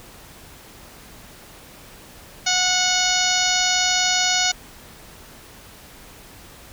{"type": "harmonic tone with a mistuned harmonic", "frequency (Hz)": 733, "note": "F#5", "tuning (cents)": -16, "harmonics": [1, 2, 3, 4, 5, 6, 7, 8, 9], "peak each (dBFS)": [-26, -26, -26, -26, -26, -26, -26, -26, -26], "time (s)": [2.46, 4.52], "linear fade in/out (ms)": 10, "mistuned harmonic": 9, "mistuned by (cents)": 33, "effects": ["pink hiss -44 dBFS RMS until 6.72 s"]}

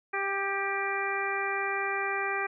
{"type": "harmonic tone with a mistuned harmonic", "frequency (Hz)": 394.9, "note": "G4", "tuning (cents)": 13, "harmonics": [1, 2, 3, 4, 5, 6], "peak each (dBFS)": [-35, -35, -35, -35, -35, -35], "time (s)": [0.13, 2.47], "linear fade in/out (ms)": 10, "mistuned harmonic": 5, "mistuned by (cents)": -26, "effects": []}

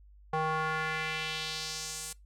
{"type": "tone with band-pass filter sweep", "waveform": "square", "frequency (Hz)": 157.3, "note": "D#3", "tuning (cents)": 19, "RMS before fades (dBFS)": -34, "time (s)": [0.33, 2.13], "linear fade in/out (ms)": 5, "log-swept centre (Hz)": [860, 9100], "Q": 1.8, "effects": ["noise-tail reverb RT60 0.2 s tail -23 dB re dry", "added 50 Hz sine -53 dBFS peak until 2.25 s"]}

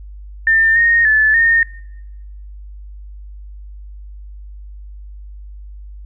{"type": "tone with pitch steps", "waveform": "sine", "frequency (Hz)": [1798, 1854, 1739, 1834], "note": ["A6", "A#6", "A6", "A#6"], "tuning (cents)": [37, -10, -21, -29], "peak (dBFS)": -9, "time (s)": [0.47, 1.63], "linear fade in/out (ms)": 2, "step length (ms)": 290, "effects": ["noise-tail reverb RT60 1.0 s tail -24 dB re dry", "added 50 Hz sine -31 dBFS peak until 6.05 s"]}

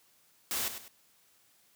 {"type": "noise with echo", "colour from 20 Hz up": "white", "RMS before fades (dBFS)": -33, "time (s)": [0.51, 0.68], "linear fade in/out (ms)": 0, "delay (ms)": 100, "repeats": 2, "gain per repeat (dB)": -9, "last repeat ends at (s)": 0.88, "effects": ["white hiss -66 dBFS RMS until 1.75 s", "high-pass 60 Hz 12 dB/octave"]}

